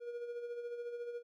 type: tone with tremolo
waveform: triangle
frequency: 477.5 Hz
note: A#4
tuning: 42 cents sharp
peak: -36 dBFS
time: 0-1.23 s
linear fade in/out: 50 ms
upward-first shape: sine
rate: 14 Hz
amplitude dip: 50%
effects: none